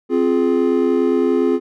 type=chord; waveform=triangle; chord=F minor; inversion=second; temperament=just; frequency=261.9 / 349.2 / 419.1 Hz; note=C4 / F4 / Ab4; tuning=+2 / 0 / +16 cents; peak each=-16 dBFS; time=0.09-1.6 s; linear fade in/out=50 ms; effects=none